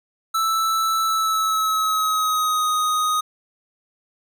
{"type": "tone with pitch glide", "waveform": "square", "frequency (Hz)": [1318.5, 1248.1], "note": ["E6", "D#6"], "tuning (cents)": [0, 5], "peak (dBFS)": -19, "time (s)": [0.34, 3.21], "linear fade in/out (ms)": 10, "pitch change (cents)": -95, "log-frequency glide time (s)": [1.05, 2.68], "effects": []}